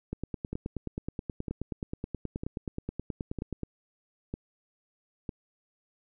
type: two click trains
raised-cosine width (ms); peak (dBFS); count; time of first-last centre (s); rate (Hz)
3; -21 / -20; 6 / 34; 0.53-5.292 / 0.13-3.633; 1.05 / 9.42
effects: none